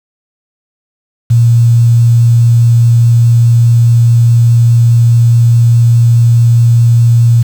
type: tone with quantisation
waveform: sine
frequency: 117.3 Hz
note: A#2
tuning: 11 cents sharp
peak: -3 dBFS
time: 1.3-7.43 s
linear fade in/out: 10 ms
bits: 5
effects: none